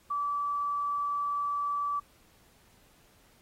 sine tone, 1155 Hz, D6, 29 cents flat, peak -28 dBFS, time 0.1-2 s, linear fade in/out 10 ms, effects pink hiss -63 dBFS RMS until 3.41 s + AAC 48 kbps

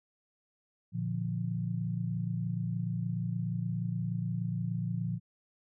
sine chord, Bb major, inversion none, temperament equal with one note detuned, 116.54 / 146.83 / 173.41 Hz, Bb2 / D3 / F3, 0 / 0 / -12 cents, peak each -34 / -38 / -34 dBFS, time 0.92-5.2 s, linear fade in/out 50 ms, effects none

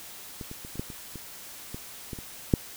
clicks, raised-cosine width 3 ms, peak -24 / -26 / -29 / -29 / -17 / -28 / -26 / -23 / -22 / -27 / -6 dBFS, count 11, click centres 0.412 / 0.514 / 0.649 / 0.756 / 0.795 / 0.902 / 1.157 / 1.745 / 2.132 / 2.188 / 2.538 s, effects white hiss -44 dBFS RMS until 2.76 s

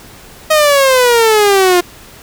sawtooth exponential sweep, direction down, 630 to 349.2 Hz, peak -3 dBFS, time 0.5-1.81 s, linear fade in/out 10 ms, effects pink hiss -37 dBFS RMS until 2.22 s

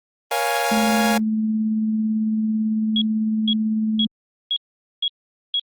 sawtooth chord, Bb minor seventh, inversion none, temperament equal with one note detuned, 472.7 / 554.4 / 698.5 / 830.6 Hz, Bb4 / Db5 / F5 / Ab5, +24 / 0 / 0 / 0 cents, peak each -23 / -23 / -20 / -19 dBFS, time 0.31-1.18 s, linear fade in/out 5 ms
sine tone with tremolo, 217.8 Hz, A3, 17 cents flat, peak -17 dBFS, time 0.71-4.07 s, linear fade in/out 10 ms, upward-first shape triangle, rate 18 Hz, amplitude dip 25%
sine tone bursts, 3322 Hz, G#7, in tune, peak -18 dBFS, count 6, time 2.96-5.596 s, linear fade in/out 2 ms, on 56 ms, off 460 ms
effects Opus 32 kbps

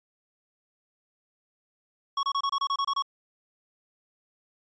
square tone bursts, 1108.7 Hz, C#6, in tune, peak -25 dBFS, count 10, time 2.17-3.023 s, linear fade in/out 5 ms, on 61 ms, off 27 ms, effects resampled to 16000 Hz

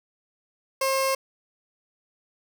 15% pulse tone with notch filter, 535 Hz, C5, 38 cents sharp, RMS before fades -24 dBFS, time 0.81-1.15 s, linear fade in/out 5 ms, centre 1700 Hz, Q 1.9, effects none

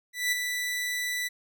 sawtooth tone with ADSR envelope, 1975.5 Hz, B6, in tune, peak -19 dBFS, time 0.13-1.29 s, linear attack 190 ms, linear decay 15 ms, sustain -6 dB, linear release 21 ms, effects none

